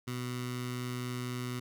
15% pulse tone with notch filter, 124.1 Hz, B2, 9 cents sharp, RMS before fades -37 dBFS, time 0.07-1.6 s, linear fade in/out 10 ms, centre 560 Hz, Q 0.81, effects none

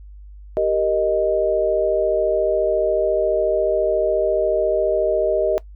sine chord, Eb major, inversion first, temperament equal, 392 / 466.2 / 622.3 Hz, G4 / Bb4 / Eb5, 0 / 0 / 0 cents, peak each -22 / -22 / -18 dBFS, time 0.57-5.58 s, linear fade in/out 0 ms, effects noise-tail reverb RT60 0.1 s tail -19 dB re dry + added 50 Hz sine -37 dBFS peak until 5.75 s

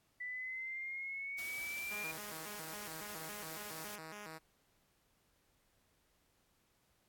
sine exponential sweep, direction up, 1975.5 to 2420 Hz, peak -40 dBFS, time 0.2-2.12 s, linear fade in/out 10 ms
white noise, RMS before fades -49 dBFS, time 1.38-3.96 s, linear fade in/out 5 ms
5% pulse tone with vibrato, 182 Hz, F#3, 28 cents flat, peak -36 dBFS, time 1.9-4.39 s, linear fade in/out 20 ms, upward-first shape square, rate 3.6 Hz, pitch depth 230 cents each way
effects pink hiss -75 dBFS RMS until 7.08 s + AAC 64 kbps

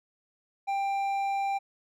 sine tone with hard clipping, 790 Hz, G5, 13 cents sharp, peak -28 dBFS, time 0.67-1.59 s, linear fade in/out 20 ms, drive 6 dB, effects none

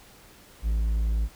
triangle tone, 55 Hz, A1, in tune, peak -20 dBFS, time 0.62-1.29 s, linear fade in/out 50 ms, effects pink hiss -52 dBFS RMS until 1.35 s

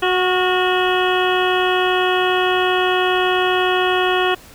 harmonic tone with a mistuned harmonic, 367.5 Hz, F#4, 12 cents flat, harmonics 1 / 2 / 3 / 4 / 5 / 7 / 8 / 9, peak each -18 / -21 / -23 / -24 / -25 / -26 / -27 / -28 dBFS, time 0.02-4.35 s, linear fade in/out 10 ms, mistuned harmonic 4, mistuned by -38 cents, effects pink hiss -43 dBFS RMS until 4.54 s

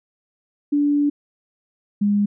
sine tone pair in turn, 290 / 204.5 Hz, D4 / G#3, -22 / -26 cents, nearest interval tritone, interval 604 cents, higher first, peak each -15 dBFS, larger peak neither, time 0.72-1.1 / 2.01-2.26 s, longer first, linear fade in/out 10 ms, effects none

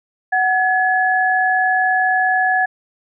sine tone pair together, 744.3 / 1700 Hz, F#5 / G#6, +10 / +40 cents, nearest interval octave + major second, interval 1430 cents, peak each -16 dBFS, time 0.32-2.66 s, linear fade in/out 10 ms, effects none

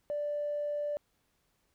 triangle tone with tanh clipping, 587.3 Hz, D5, in tune, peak -31 dBFS, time 0.1-0.97 s, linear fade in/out 0 ms, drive 4 dB, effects pink hiss -75 dBFS RMS until 1.74 s

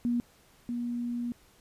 sine tone pair in turn, 239.7 / 239.7 Hz, A#3 / A#3, +48 / +48 cents, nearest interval unison, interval 0 cents, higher neither, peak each -25 / -30 dBFS, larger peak first, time 0.05-0.2 / 0.69-1.32 s, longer second, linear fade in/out 0 ms, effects pink hiss -61 dBFS RMS until 1.6 s + resampled to 32000 Hz

